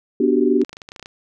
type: chord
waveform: sine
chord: G major seventh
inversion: first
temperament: equal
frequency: 246.9 / 293.7 / 370 / 392 Hz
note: B3 / D4 / F#4 / G4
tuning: 0 / 0 / 0 / 0 cents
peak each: -19 dBFS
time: 0.2-0.64 s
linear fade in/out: 5 ms
type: clicks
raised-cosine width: 0.2 ms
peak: -19 dBFS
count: 12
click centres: 0.616 / 0.648 / 0.694 / 0.73 / 0.769 / 0.818 / 0.889 / 0.919 / 0.962 / 0.996 / 1.027 / 1.059 s
effects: none